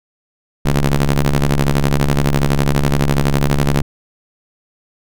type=ring-modulated tone; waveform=sawtooth; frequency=69.3 Hz; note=C#2; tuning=in tune; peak=-5 dBFS; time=0.65-3.82 s; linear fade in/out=5 ms; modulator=75.3 Hz; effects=none